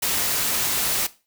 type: noise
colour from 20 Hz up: white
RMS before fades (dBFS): -23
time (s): 0.02-1.07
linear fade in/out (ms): 10
effects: noise-tail reverb RT60 0.3 s tail -17 dB re dry